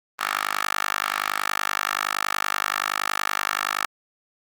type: tone with high-pass filter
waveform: 10% pulse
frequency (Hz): 50.6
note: G#1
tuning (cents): -44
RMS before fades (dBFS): -26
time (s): 0.19-3.86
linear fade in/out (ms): 5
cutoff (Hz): 1300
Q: 2.3
effects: Opus 24 kbps